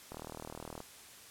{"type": "click train", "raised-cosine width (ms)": 1, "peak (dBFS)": -29, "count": 28, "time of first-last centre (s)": [0.12, 0.804], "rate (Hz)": 39.5, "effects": ["white hiss -54 dBFS RMS until 1.3 s", "low-pass 12000 Hz 12 dB/octave"]}